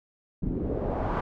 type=noise with low-pass filter sweep; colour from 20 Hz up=pink; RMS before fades=-29 dBFS; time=0.42-1.21 s; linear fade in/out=10 ms; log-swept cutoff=240 to 1200 Hz; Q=1.8; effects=none